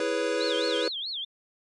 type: chord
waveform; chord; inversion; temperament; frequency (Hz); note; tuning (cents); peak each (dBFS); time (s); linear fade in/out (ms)
square; C# minor seventh; first; equal; 329.6 / 415.3 / 493.9 / 554.4; E4 / G#4 / B4 / C#5; 0 / 0 / 0 / 0; -33 / -32 / -29 / -33; 0-0.88; 2
type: tone with vibrato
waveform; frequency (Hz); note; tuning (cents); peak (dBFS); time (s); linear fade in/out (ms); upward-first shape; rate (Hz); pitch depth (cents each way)
sine; 3704; A#7; -12; -30; 0.4-1.25; 10; sine; 4.7; 290
effects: low-pass 7000 Hz 12 dB/octave + MP3 48 kbps